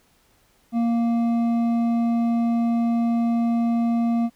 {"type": "tone with hard clipping", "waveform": "sine", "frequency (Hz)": 233.1, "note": "A#3", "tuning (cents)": 0, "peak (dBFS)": -20, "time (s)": [0.72, 4.3], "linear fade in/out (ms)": 50, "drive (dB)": 7, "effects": ["pink hiss -61 dBFS RMS until 4.35 s"]}